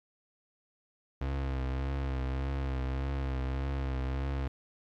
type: tone with vibrato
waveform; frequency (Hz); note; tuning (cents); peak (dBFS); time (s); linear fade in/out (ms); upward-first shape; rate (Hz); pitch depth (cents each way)
35% pulse; 66.8; C2; +36; -29; 1.21-4.48; 5; triangle; 1.7; 54
effects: low-pass 3000 Hz 12 dB/octave + 11-bit